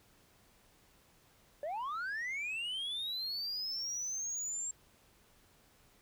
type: linear sweep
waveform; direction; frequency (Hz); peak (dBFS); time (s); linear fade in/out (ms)
sine; up; 557 to 7500; -33; 1.63-4.71; 2
effects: tanh soft clip ceiling -35 dBFS + pink hiss -66 dBFS RMS until 6.01 s